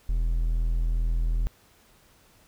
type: tone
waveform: triangle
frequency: 41.2 Hz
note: E1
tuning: in tune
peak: -20 dBFS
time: 0.09-1.47 s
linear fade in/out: 0 ms
effects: pink hiss -59 dBFS RMS until 2.47 s

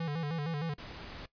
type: tone with vibrato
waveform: square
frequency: 155.56 Hz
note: D#3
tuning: in tune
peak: -33 dBFS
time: 0-0.74 s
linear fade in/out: 5 ms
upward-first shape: square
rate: 6.5 Hz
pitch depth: 110 cents each way
type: noise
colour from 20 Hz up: pink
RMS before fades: -45 dBFS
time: 0.78-1.26 s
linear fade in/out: 5 ms
effects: noise-tail reverb RT60 0.1 s tail -18 dB re dry + resampled to 11025 Hz

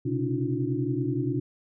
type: tone cluster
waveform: sine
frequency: 124.3 / 134.8 / 286.8 / 313.7 / 355.3 Hz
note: B2 / C#3 / D4 / D#4 / F4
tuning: +12 / -48 / -41 / +14 / +30 cents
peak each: -30 / -32 / -30 / -33 / -32 dBFS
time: 0.05-1.4 s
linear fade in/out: 10 ms
effects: none

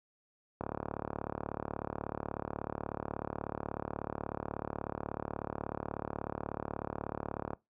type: click train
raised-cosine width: 1 ms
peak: -21 dBFS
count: 253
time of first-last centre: 0.61-7.533 s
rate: 36.4 Hz
effects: noise-tail reverb RT60 0.2 s tail -22 dB re dry + high-pass 60 Hz 12 dB/octave

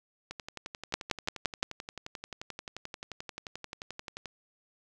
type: two click trains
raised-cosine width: 0.2 ms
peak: -22 / -10 dBFS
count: 46 / 5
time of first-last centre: 0.31-4.257 / 0.94-1.63 s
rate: 11.4 / 5.8 Hz
effects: none

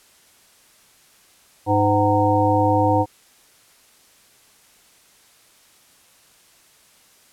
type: harmonic tone with a mistuned harmonic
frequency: 102.4 Hz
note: G#2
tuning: 24 cents flat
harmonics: 1 / 3 / 5 / 7 / 9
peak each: -21 / -21 / -21 / -21 / -21 dBFS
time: 1.66-3.06 s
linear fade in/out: 50 ms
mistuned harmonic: 7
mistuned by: +84 cents
effects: white hiss -54 dBFS RMS until 7.32 s + low-pass 12000 Hz 12 dB/octave

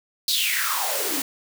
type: noise with high-pass filter sweep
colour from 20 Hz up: white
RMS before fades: -24 dBFS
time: 0.28-1.22 s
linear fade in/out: 2 ms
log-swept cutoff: 4400 to 240 Hz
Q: 6.7
effects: none

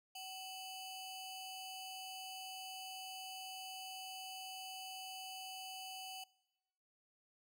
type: ring-modulated tone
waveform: sawtooth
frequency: 1866 Hz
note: A#6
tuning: 1 cent sharp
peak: -40 dBFS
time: 0.15-6.24 s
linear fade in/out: 5 ms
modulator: 1110 Hz
effects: noise-tail reverb RT60 1.0 s tail -24 dB re dry

